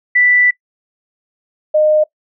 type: tone pair in turn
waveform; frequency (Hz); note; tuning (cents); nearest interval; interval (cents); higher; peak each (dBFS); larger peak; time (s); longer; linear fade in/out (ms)
sine; 1975.5 / 613; B6 / D#5; 0 / -26; octave + minor sixth; 2026; first; -8; neither; 0.15-0.51 / 1.74-2.04; first; 10
effects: noise-tail reverb RT60 0.1 s tail -21 dB re dry